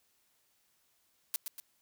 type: noise with echo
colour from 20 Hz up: blue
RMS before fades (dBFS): -33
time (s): 1.34-1.36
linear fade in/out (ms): 0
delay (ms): 120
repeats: 2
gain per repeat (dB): -6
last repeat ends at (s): 1.6
effects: white hiss -73 dBFS RMS until 1.81 s